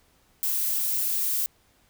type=noise; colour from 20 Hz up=violet; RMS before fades=-26 dBFS; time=0.43-1.46 s; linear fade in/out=0 ms; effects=pink hiss -63 dBFS RMS until 1.89 s